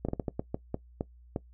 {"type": "slowing click train", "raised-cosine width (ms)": 2, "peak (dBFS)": -17, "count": 10, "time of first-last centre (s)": [0.05, 1.361], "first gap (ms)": 36, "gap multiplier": 1.33, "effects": ["noise-tail reverb RT60 0.1 s tail -19 dB re dry", "added 60 Hz sine -52 dBFS peak until 1.53 s"]}